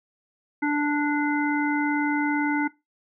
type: harmonic tone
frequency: 293.7 Hz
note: D4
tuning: in tune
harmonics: 1 / 3 / 5 / 7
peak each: -22 / -29 / -30 / -30 dBFS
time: 0.62-2.68 s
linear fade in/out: 10 ms
effects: noise-tail reverb RT60 0.2 s tail -18 dB re dry

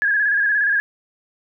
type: tone with vibrato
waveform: sine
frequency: 1661.2 Hz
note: G#6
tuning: in tune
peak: -15 dBFS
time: 0.02-0.8 s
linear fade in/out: 0 ms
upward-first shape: square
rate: 17 Hz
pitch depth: 45 cents each way
effects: none

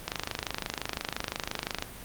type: click train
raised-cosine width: 0.2 ms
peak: -12 dBFS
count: 46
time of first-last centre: 0.08-1.824 s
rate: 25.8 Hz
effects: pink hiss -44 dBFS RMS until 2.04 s + Opus 32 kbps

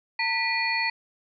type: tone cluster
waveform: sine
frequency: 907 / 1963 / 2425 / 4386 Hz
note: A#5 / B6 / D#7 / C#8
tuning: -48 / -11 / -45 / -19 cents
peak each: -30 / -27 / -28 / -31 dBFS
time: 0.19-0.9 s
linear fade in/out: 5 ms
effects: none

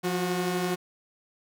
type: tone pair together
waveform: sawtooth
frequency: 176.5 / 365.2 Hz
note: F3 / F#4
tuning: +19 / -23 cents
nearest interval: octave + minor second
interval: 1258 cents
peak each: -25 dBFS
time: 0.03-0.76 s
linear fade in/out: 20 ms
effects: none

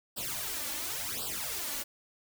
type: noise with flanger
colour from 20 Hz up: white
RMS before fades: -36 dBFS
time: 0.16-1.84 s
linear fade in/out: 20 ms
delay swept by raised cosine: 0.23 to 3.53 ms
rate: 0.93 Hz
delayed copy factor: +1
effects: none

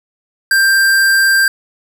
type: tone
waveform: square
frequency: 1581 Hz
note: G6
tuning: 14 cents sharp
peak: -9 dBFS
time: 0.51-1.48 s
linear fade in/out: 2 ms
effects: none

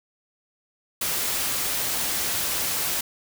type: noise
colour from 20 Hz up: white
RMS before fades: -26 dBFS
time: 1.01-3.01 s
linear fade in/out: 5 ms
effects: none

